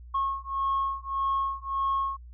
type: beating tone pair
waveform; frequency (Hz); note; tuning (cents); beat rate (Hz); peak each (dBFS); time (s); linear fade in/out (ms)
sine; 1089 / 1090.7; C#6 / C#6; -31 / -28; 1.7; -28; 0.14-2.17; 10
effects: tanh soft clip ceiling -20 dBFS + added 60 Hz sine -43 dBFS peak until 2.33 s